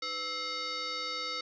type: tone with frequency modulation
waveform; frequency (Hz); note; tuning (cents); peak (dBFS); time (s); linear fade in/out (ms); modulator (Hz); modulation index
sine; 2930; F#7; -18; -33; 0.02-1.41; 5; 809; 2.7
effects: none